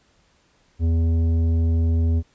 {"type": "tone with tanh clipping", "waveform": "sine", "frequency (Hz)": 82.41, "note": "E2", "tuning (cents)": 0, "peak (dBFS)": -18, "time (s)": [0.79, 2.23], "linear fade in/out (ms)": 50, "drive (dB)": 10, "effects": ["pink hiss -61 dBFS RMS until 2.34 s", "resampled to 16000 Hz"]}